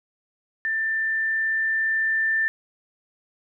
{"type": "tone with level ramp", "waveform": "sine", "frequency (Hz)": 1781, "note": "A6", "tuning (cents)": 21, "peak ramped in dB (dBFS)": [-22, -19], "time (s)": [0.65, 2.48], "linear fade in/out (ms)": 0, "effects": []}